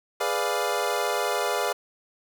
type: chord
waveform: 25% pulse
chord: G# diminished seventh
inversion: none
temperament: equal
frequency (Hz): 415.3 / 493.9 / 587.3 / 698.5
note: G#4 / B4 / D5 / F5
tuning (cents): 0 / 0 / 0 / 0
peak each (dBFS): -26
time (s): 0.2-1.73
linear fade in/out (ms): 10
effects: none